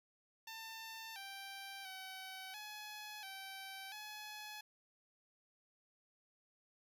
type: tone with pitch steps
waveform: 10% pulse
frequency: 896 / 784 / 759 / 845 / 774 / 847 Hz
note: A5 / G5 / F#5 / G#5 / G5 / G#5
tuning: +31 / 0 / +44 / +30 / -22 / +34 cents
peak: -39 dBFS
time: 0.47-4.61 s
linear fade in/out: 5 ms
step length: 690 ms
effects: none